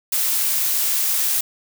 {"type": "noise", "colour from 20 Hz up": "blue", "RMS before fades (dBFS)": -20, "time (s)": [0.12, 1.41], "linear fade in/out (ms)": 5, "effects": []}